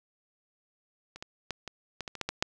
clicks, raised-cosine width 0.2 ms, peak -27 / -22 / -16 / -21 / -18 / -20 / -23 / -14 / -14 / -8 dBFS, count 10, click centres 1.16 / 1.225 / 1.507 / 1.677 / 2.007 / 2.078 / 2.153 / 2.213 / 2.29 / 2.425 s, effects none

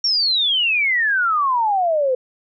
sine exponential sweep, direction down, 5620 to 496.6 Hz, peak -15 dBFS, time 0.04-2.15 s, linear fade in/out 5 ms, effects none

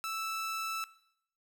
sawtooth tone, 1318.5 Hz, E6, in tune, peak -31 dBFS, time 0.04-0.84 s, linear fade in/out 0 ms, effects noise-tail reverb RT60 0.7 s tail -18 dB re dry

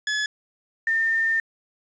sawtooth / sine tone pair in turn, 1707 / 1808.5 Hz, G#6 / A6, +47 / +47 cents, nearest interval minor second, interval 100 cents, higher second, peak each -19 dBFS, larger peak neither, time 0.07-0.26 / 0.87-1.4 s, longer second, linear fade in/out 2 ms, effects resampled to 16000 Hz + 8-bit

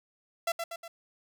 sawtooth tone with echo, 673 Hz, E5, 36 cents sharp, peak -23 dBFS, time 0.47-0.52 s, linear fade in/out 5 ms, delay 120 ms, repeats 3, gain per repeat -5 dB, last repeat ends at 0.88 s, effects none

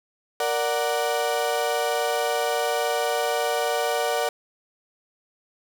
35% pulse chord, Bb augmented, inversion none, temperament equal, 466.2 / 587.3 / 740 Hz, Bb4 / D5 / F#5, 0 / 0 / 0 cents, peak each -25 dBFS, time 0.4-4.29 s, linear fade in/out 2 ms, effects none

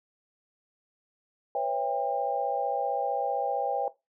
sine chord, C# half-diminished seventh, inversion third, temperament just, 498.9 / 554.4 / 665.2 / 798.3 Hz, B4 / C#5 / E5 / G5, +17 / 0 / +16 / +31 cents, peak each -33 / -32 / -34 / -29 dBFS, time 1.55-3.88 s, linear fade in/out 2 ms, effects noise-tail reverb RT60 0.2 s tail -17 dB re dry

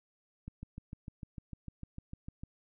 click train, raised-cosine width 5 ms, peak -30 dBFS, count 14, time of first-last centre 0.48-2.435 s, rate 6.65 Hz, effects none

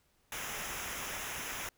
pink noise with comb filter, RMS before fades -40 dBFS, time 0.32-1.69 s, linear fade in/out 2 ms, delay 0.23 ms, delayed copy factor -0.7, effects pink hiss -72 dBFS RMS until 1.77 s

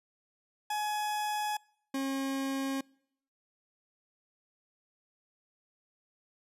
40% pulse tone pair in turn, 843 / 270.6 Hz, G#5 / C#4, +26 / -42 cents, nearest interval octave + minor sixth, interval 1968 cents, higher first, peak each -30 / -30 dBFS, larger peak neither, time 0.7-1.57 / 1.94-2.81 s, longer neither, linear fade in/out 5 ms, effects noise-tail reverb RT60 0.7 s tail -26 dB re dry + resampled to 32000 Hz

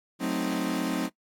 40% pulse chord, F# diminished seventh, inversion none, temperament equal, 185 / 220 / 261.6 / 311.1 Hz, F#3 / A3 / C4 / Eb4, 0 / 0 / 0 / 0 cents, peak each -32 / -33 / -30 / -31 dBFS, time 0.19-1.1 s, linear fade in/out 50 ms, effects noise-tail reverb RT60 0.1 s tail -21 dB re dry + AAC 64 kbps

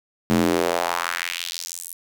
square tone with high-pass filter sweep, 43 Hz, F1, 26 cents flat, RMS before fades -24 dBFS, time 0.3-1.93 s, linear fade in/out 0 ms, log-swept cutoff 190 to 11000 Hz, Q 2.1, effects 7-bit

